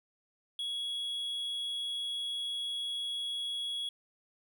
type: tone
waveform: triangle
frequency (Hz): 3342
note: G#7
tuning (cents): +10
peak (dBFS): -32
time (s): 0.59-3.89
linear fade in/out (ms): 2
effects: none